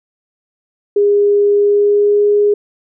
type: tone with pitch glide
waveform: sine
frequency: 408.3 to 412.8 Hz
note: G#4 to G#4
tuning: -29 to -10 cents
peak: -8 dBFS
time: 0.96-2.54 s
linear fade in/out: 5 ms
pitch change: +19 cents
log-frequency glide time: 1.54-2.27 s
effects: none